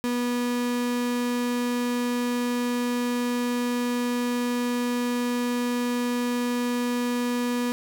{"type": "tone", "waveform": "35% pulse", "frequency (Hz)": 243.5, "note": "B3", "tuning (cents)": -24, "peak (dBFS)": -22, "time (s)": [0.04, 7.72], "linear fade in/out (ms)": 0, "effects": []}